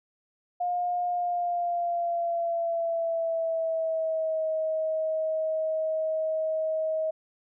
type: tone with pitch glide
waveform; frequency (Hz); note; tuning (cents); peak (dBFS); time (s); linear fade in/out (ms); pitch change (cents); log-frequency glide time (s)
sine; 711 to 633.4; F5 to D#5; +31 to +31; -25; 0.6-7.11; 10; -200; 1.07-4.48
effects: none